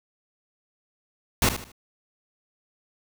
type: noise with echo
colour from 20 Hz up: pink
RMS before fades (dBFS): -20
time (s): 1.42-1.49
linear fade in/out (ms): 2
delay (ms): 76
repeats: 3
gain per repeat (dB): -10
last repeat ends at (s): 1.718
effects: none